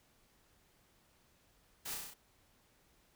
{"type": "noise with echo", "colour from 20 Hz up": "white", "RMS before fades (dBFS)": -43, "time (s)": [1.85, 1.95], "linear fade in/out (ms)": 10, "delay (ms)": 32, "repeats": 6, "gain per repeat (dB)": -2, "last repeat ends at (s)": 2.142, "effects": ["pink hiss -70 dBFS RMS until 3.15 s"]}